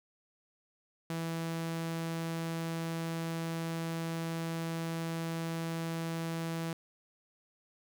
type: tone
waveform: sawtooth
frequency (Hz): 164.81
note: E3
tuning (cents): 0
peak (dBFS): -30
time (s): 1.1-6.73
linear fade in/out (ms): 2
effects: none